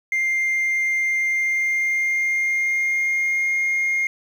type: tone with pitch glide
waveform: sine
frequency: 2103 to 2130 Hz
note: C7 to C7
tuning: +8 to +30 cents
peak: -16 dBFS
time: 0.12-4.07 s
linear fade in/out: 2 ms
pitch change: +22 cents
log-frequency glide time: 1.27-3.5 s
effects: tanh soft clip ceiling -17 dBFS + 8-bit